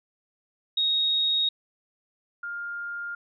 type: tone pair in turn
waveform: sine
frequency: 3755 / 1406.5 Hz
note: A#7 / F6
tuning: +12 / +12 cents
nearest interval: octave + perfect fourth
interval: 1700 cents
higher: first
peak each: -21 / -31 dBFS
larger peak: first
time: 0.77-1.49 / 2.43-3.15 s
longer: neither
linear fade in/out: 5 ms
effects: none

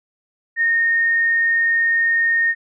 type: tone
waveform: sine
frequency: 1842 Hz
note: A#6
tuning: 21 cents flat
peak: -14 dBFS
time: 0.56-2.55 s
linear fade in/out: 50 ms
effects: none

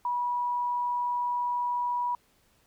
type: tone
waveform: sine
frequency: 973 Hz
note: B5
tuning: 26 cents flat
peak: -26 dBFS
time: 0.05-2.15 s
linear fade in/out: 2 ms
effects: pink hiss -66 dBFS RMS until 2.66 s

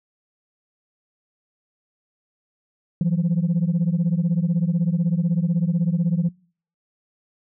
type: beating tone pair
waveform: sine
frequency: 164.81 / 180.81 Hz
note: E3 / F#3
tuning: 0 / -40 cents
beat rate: 16 Hz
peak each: -19 dBFS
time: 3.01-6.29 s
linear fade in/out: 2 ms
effects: noise-tail reverb RT60 0.5 s tail -26 dB re dry + tanh soft clip ceiling -14 dBFS

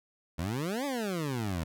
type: exponential two-way sweep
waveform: 20% pulse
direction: up then down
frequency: 76.8 to 293.7 to 76.8 Hz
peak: -26 dBFS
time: 0.38-1.64 s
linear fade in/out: 10 ms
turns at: 0.85 s
effects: none

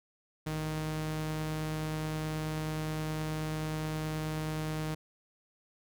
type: tone pair together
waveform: sawtooth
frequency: 55 / 155.56 Hz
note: A1 / D#3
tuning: 0 / 0 cents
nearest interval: octave + tritone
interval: 1800 cents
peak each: -40 / -29 dBFS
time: 0.46-4.95 s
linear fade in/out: 10 ms
effects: none

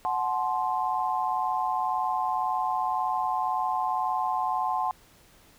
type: chord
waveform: sine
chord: F# diminished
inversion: none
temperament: equal with one note detuned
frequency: 740 / 861.9 / 1046.5 Hz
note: F#5 / A5 / C6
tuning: 0 / -36 / 0 cents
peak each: -29 dBFS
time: 0.05-4.91 s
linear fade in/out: 0 ms
effects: pink hiss -57 dBFS RMS until 5.58 s

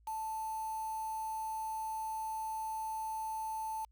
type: tone with quantisation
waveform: sine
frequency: 880 Hz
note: A5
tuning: in tune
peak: -36 dBFS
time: 0.07-3.85 s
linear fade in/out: 5 ms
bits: 8
effects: added 55 Hz sine -62 dBFS peak until 3.91 s

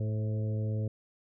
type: harmonic tone with a mistuned harmonic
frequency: 108.5 Hz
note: A2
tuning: 24 cents flat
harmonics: 1 / 2 / 3 / 4 / 5 / 6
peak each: -29 / -40 / -46 / -44 / -44 / -55 dBFS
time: 0-0.88 s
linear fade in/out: 5 ms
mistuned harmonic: 5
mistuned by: -22 cents
effects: none

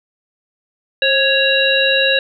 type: harmonic tone with a mistuned harmonic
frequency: 554.4 Hz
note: C#5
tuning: in tune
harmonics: 1 / 3 / 5 / 7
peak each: -17 / -17 / -17 / -17 dBFS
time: 1.02-2.19 s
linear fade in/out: 2 ms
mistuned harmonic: 1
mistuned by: -56 cents
effects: none

